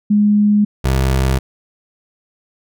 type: tone pair in turn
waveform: sine / 25% pulse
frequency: 207.7 / 65.9 Hz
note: G#3 / C2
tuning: 0 / +13 cents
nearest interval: octave + minor sixth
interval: 1987 cents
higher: first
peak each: -9 dBFS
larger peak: neither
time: 0.1-0.65 / 0.84-1.39 s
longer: neither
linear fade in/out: 10 ms
effects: none